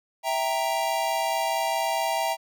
square chord, E diminished, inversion none, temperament equal, 659.3 / 784 / 932.3 Hz, E5 / G5 / Bb5, 0 / 0 / 0 cents, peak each -29 dBFS, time 0.23-2.37 s, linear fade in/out 50 ms, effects none

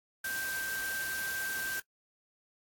sine tone in noise, 1568 Hz, G6, in tune, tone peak -34 dBFS, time 0.24-1.8 s, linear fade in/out 5 ms, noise white, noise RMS -40 dBFS, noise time 0.24-1.8 s, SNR +3 dB, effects noise-tail reverb RT60 0.1 s tail -21 dB re dry + AAC 64 kbps

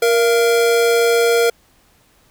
square tone pair together, 468.2 / 683 Hz, A#4 / F5, +8 / -39 cents, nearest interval perfect fifth, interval 653 cents, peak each -13 / -22 dBFS, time 0.02-1.5 s, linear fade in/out 5 ms, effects pink hiss -55 dBFS RMS until 2.3 s

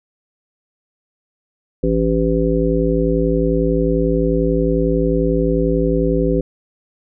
harmonic tone, 55.6 Hz, A1, 19 cents sharp, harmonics 1 / 3 / 5 / 7 / 9, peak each -20 / -20 / -20 / -20 / -20 dBFS, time 1.83-6.41 s, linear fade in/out 5 ms, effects none

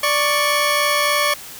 15% pulse tone pair together, 586.1 / 1108.7 Hz, D5 / C#6, -4 / 0 cents, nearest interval major seventh, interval 1104 cents, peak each -12 dBFS, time 0.03-1.34 s, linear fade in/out 5 ms, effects white hiss -36 dBFS RMS until 1.59 s

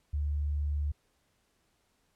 sine tone, 73.2 Hz, D2, 5 cents flat, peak -28 dBFS, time 0.13-0.92 s, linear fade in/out 10 ms, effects pink hiss -73 dBFS RMS until 2.15 s + low-pass 12000 Hz 12 dB/octave

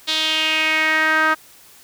sawtooth tone with band-pass filter sweep, 314.2 Hz, D#4, 17 cents sharp, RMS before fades -18 dBFS, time 0.07-1.35 s, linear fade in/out 20 ms, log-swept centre 3800 to 1400 Hz, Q 3.8, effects white hiss -47 dBFS RMS until 1.83 s

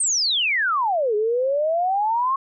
sine exponential two-way sweep, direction down then up, 8870 to 411.5 to 1099 Hz, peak -18 dBFS, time 0-2.36 s, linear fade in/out 5 ms, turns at 1.15 s, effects none

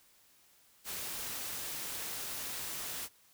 white noise, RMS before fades -40 dBFS, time 0.84-3.09 s, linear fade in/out 50 ms, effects white hiss -65 dBFS RMS until 3.33 s

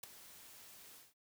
white noise with ADSR envelope, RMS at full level -43 dBFS, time 0.03-1.14 s, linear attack 6 ms, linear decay 8 ms, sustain -14 dB, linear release 180 ms, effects none

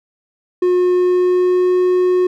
triangle tone with pitch glide, 360.5 to 363.8 Hz, F#4 to F#4, -45 to -29 cents, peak -9 dBFS, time 0.62-2.27 s, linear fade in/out 5 ms, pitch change +16 cents, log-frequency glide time 0.9-1.76 s, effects none

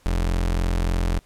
35% pulse tone, 43.36 Hz, F1, 12 cents flat, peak -18 dBFS, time 0.06-1.19 s, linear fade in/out 0 ms, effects pink hiss -58 dBFS RMS until 1.25 s + low-pass 12000 Hz 12 dB/octave

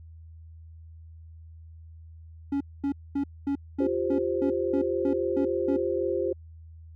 triangle tone bursts, 280 Hz, C#4, 18 cents sharp, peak -22 dBFS, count 11, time 2.52-5.766 s, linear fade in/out 5 ms, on 86 ms, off 230 ms
sine chord, F suspended second, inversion none, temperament just, 349.2 / 392.9 / 523.8 Hz, F4 / G4 / C5, 0 / +4 / +2 cents, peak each -29 dBFS, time 3.8-6.33 s, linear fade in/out 5 ms
effects added 81 Hz sine -44 dBFS peak until 6.95 s

